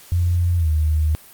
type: tone with pitch glide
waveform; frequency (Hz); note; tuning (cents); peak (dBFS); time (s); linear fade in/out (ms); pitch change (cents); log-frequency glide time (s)
sine; 87.31 to 77.34; F2 to D#2; 0 to -10; -15; 0.12-1.15; 0; -210; 0.57-0.69
effects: white hiss -45 dBFS RMS until 1.33 s + Opus 48 kbps